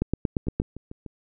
two click trains, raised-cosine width 3 ms, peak -24 / -10 dBFS, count 5 / 6, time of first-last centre 0.47-1.063 / 0.02-0.6 s, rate 6.75 / 8.62 Hz, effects none

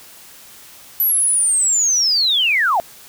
sine linear sweep, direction down, 11950 to 639 Hz, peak -13 dBFS, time 1-2.8 s, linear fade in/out 0 ms, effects white hiss -42 dBFS RMS until 3.08 s

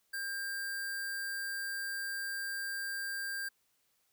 sine tone with sample-and-hold, 1600 Hz, G6, 35 cents sharp, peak -35 dBFS, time 0.13-3.49 s, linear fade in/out 10 ms, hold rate 6300 Hz, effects white hiss -75 dBFS RMS until 4.12 s

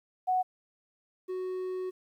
sine / triangle tone pair in turn, 740 / 370 Hz, F#5 / F#4, 0 / 0 cents, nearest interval octave, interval 1200 cents, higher first, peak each -24 / -30 dBFS, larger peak first, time 0.27-0.43 / 1.28-1.91 s, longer second, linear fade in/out 20 ms, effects 11-bit

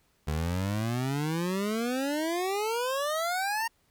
25% pulse exponential sweep, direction up, 73.5 to 932.3 Hz, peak -24 dBFS, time 0.27-3.68 s, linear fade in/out 10 ms, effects pink hiss -69 dBFS RMS until 3.9 s

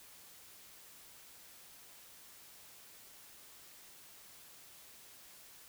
silence, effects white hiss -57 dBFS RMS until 5.68 s

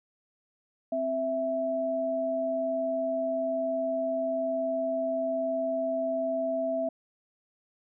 sine tone pair together, 261.8 / 659.3 Hz, C4 / E5, +1 / 0 cents, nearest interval octave + major third, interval 1599 cents, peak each -34 / -27 dBFS, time 0.92-6.89 s, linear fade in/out 5 ms, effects none

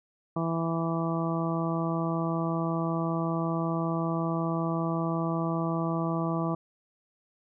harmonic tone, 165.3 Hz, E3, 5 cents sharp, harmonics 1 / 2 / 3 / 4 / 5 / 6 / 7, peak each -29 / -32 / -39 / -35 / -40 / -39 / -36 dBFS, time 0.36-6.55 s, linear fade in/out 5 ms, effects none

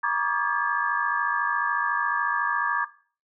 sine tone cluster, 949 / 1139 / 1193 / 1625 / 1715 Hz, A#5 / C#6 / D6 / G#6 / A6, +31 / +47 / +27 / -38 / -45 cents, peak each -28 dBFS, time 0.03-2.85 s, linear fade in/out 10 ms, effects noise-tail reverb RT60 0.4 s tail -17 dB re dry

